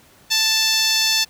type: tone with band-pass filter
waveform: 10% pulse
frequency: 882 Hz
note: A5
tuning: 4 cents sharp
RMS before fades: -18 dBFS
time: 0.3-1.25 s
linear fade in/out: 20 ms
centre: 5800 Hz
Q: 1.1
effects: pink hiss -51 dBFS RMS until 1.29 s + high-pass 60 Hz 12 dB/octave